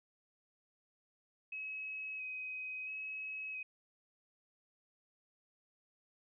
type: tone with vibrato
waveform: sine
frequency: 2542 Hz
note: D#7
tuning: 36 cents sharp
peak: -40 dBFS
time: 1.52-3.63 s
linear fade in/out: 5 ms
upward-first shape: square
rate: 0.74 Hz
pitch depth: 14 cents each way
effects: none